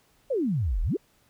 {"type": "exponential two-way sweep", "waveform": "sine", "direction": "down then up", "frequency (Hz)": [587.3, 35.61, 494.6], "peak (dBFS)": -23, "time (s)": [0.3, 0.97], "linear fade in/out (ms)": 10, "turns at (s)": 0.82, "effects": ["pink hiss -64 dBFS RMS until 1.29 s"]}